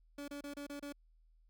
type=tone bursts; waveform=30% pulse; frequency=286.3 Hz; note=D4; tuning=44 cents flat; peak=-40 dBFS; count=6; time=0.18-0.925 s; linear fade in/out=5 ms; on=100 ms; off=29 ms; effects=added 40 Hz sine -64 dBFS peak until 1.49 s